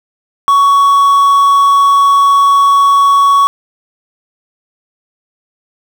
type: tone with quantisation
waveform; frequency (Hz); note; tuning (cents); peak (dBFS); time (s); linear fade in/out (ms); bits
triangle; 1119; C#6; +16; -3; 0.48-3.47; 0; 5
effects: none